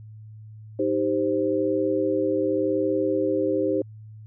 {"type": "chord", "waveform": "sine", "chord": "C minor", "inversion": "first", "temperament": "equal", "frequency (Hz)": [311.1, 392, 523.3], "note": ["Eb4", "G4", "C5"], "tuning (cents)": [0, 0, 0], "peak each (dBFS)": -25, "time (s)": [0.79, 3.82], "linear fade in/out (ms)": 5, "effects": ["added 108 Hz sine -40 dBFS peak until 4.26 s"]}